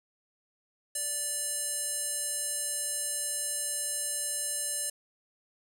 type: tone with band-pass filter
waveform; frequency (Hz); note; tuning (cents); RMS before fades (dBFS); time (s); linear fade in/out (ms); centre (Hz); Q
square; 583; D5; -13; -33; 0.95-4.9; 5; 9300; 4.5
effects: none